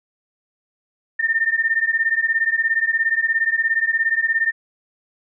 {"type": "beating tone pair", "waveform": "sine", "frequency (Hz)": [1800, 1817], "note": ["A6", "A#6"], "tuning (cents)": [39, -45], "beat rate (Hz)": 17, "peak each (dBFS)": [-20, -19], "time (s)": [1.19, 4.52], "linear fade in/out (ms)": 10, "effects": []}